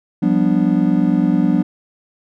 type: chord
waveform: triangle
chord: G dominant seventh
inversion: third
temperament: just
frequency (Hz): 176.4 / 196 / 245 / 294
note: F3 / G3 / B3 / D4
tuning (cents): +18 / 0 / -14 / +2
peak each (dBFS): -16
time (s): 0.22-1.63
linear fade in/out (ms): 10
effects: none